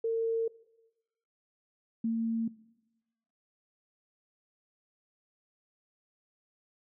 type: tone pair in turn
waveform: sine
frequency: 454.4 / 227.2 Hz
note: A#4 / A#3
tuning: -44 / -44 cents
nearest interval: octave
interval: 1200 cents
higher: first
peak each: -27 dBFS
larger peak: neither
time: 0.04-0.48 / 2.04-2.48 s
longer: neither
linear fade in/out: 5 ms
effects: noise-tail reverb RT60 1.0 s tail -20 dB re dry